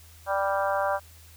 harmonic tone with a mistuned harmonic, 196 Hz, G3, in tune, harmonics 3 / 4 / 5 / 6 / 7 / 8, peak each -27 / -29 / -31 / -33 / -34 / -35 dBFS, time 0.26-1 s, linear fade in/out 50 ms, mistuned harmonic 7, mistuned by +16 cents, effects added 81 Hz sine -50 dBFS peak until 1.36 s + white hiss -54 dBFS RMS until 1.36 s

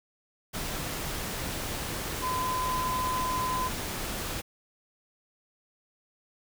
sine tone in noise, 1017 Hz, C6, 50 cents flat, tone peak -28 dBFS, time 2.22-3.69 s, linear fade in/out 20 ms, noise pink, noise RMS -34 dBFS, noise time 0.53-4.42 s, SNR +3 dB, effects none

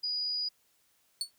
sine tone, 4912 Hz, D#8, 23 cents flat, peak -30 dBFS, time 0.03-0.49 s, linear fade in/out 10 ms
35% pulse tone with exponential decay, 4435 Hz, C#8, in tune, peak -25 dBFS, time 1.21-1.31 s, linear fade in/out 1 ms, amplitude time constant 20 ms
effects white hiss -70 dBFS RMS until 1.38 s

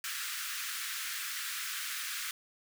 pink high-pass noise, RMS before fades -38 dBFS, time 0.04-2.31 s, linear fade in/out 2 ms, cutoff 1300 Hz, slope 48 dB/octave, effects none

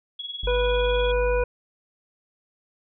sine tone with tremolo, 3346 Hz, G#7, 12 cents sharp, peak -28 dBFS, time 0.19-1.12 s, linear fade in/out 5 ms, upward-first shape triangle, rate 20 Hz, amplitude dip 80%
triangle tone, 51.7 Hz, G#1, 7 cents flat, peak -23 dBFS, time 0.43-1.44 s, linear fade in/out 5 ms
harmonic tone, 491.1 Hz, B4, 10 cents flat, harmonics 1 / 2 / 3 / 5, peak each -21 / -31 / -33 / -34 dBFS, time 0.47-1.44 s, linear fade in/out 5 ms
effects none

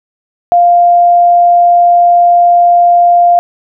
sine tone, 698.5 Hz, F5, in tune, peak -3 dBFS, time 0.52-3.39 s, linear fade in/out 0 ms, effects none

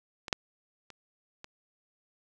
clicks, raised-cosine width 0.2 ms, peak -21 / -8 / -30 / -26 dBFS, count 4, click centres 0.282 / 0.328 / 0.903 / 1.444 s, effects none

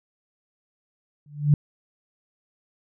sine tone with exponential growth, 146.83 Hz, D3, in tune, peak -10 dBFS, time 1.26-1.54 s, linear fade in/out 2 ms, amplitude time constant 59 ms, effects none

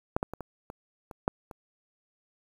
clicks, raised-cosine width 1 ms, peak -11 / -14 / -22 / -23 / -26 / -28 / -10 / -28 dBFS, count 8, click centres 0.165 / 0.229 / 0.336 / 0.407 / 0.701 / 1.112 / 1.279 / 1.512 s, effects 8-bit

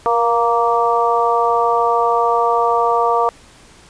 harmonic tone with a mistuned harmonic, 233.1 Hz, A#3, in tune, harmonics 2 / 3 / 4 / 5, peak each -18 / -18 / -18 / -18 dBFS, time 0.06-3.29 s, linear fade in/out 0 ms, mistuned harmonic 2, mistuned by +21 cents, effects pink hiss -45 dBFS RMS until 3.89 s + resampled to 22050 Hz

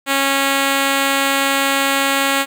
5% pulse tone, 274.7 Hz, C#4, 16 cents flat, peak -3 dBFS, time 0.06-2.46 s, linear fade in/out 50 ms, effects none

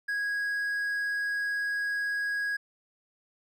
triangle tone, 1653 Hz, G#6, 9 cents flat, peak -26 dBFS, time 0.08-2.57 s, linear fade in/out 10 ms, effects none

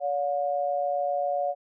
sine tone pair together, 570 / 717.4 Hz, C#5 / F5, +48 / +46 cents, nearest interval major third, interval 398 cents, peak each -27 dBFS, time 0-1.55 s, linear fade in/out 50 ms, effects none

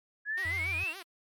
sine exponential sweep, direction up, 1661.2 to 2794 Hz, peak -30 dBFS, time 0.25-0.94 s, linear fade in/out 50 ms
5% pulse tone with vibrato, 351.1 Hz, F4, 9 cents sharp, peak -31 dBFS, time 0.37-1.03 s, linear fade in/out 10 ms, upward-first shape sine, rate 7 Hz, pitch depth 200 cents each way
sine tone, 87 Hz, F2, 6 cents flat, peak -37 dBFS, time 0.45-0.84 s, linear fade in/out 5 ms
effects MP3 96 kbps

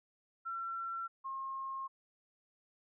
sine tone pair in turn, 1354 / 1072.7 Hz, E6 / C6, +46 / +43 cents, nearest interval major third, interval 403 cents, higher first, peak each -37 / -38 dBFS, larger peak first, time 0.45-1.08 / 1.24-1.88 s, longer second, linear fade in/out 20 ms, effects none

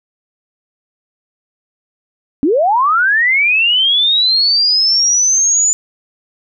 sine linear sweep, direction up, 255.7 to 7040 Hz, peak -9 dBFS, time 2.43-5.73 s, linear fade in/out 0 ms, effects none

